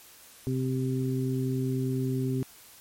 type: harmonic tone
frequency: 130 Hz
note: C3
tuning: 11 cents flat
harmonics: 1 / 2 / 3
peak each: -28 / -30 / -34 dBFS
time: 0.47-2.43 s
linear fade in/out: 0 ms
effects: white hiss -52 dBFS RMS until 2.8 s + MP3 64 kbps